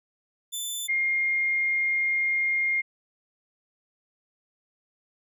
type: tone pair in turn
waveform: 15% pulse / sine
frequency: 3520 / 2125 Hz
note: A7 / C7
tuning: 0 / +26 cents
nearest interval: major sixth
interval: 874 cents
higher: first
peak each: -23 / -22 dBFS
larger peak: second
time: 0.52-0.88 / 0.88-2.82 s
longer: second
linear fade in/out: 20 ms
effects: none